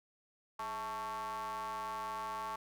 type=ring-modulated tone; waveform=square; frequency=116.54 Hz; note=A#2; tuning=in tune; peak=-36 dBFS; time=0.59-2.56 s; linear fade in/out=5 ms; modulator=997 Hz; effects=none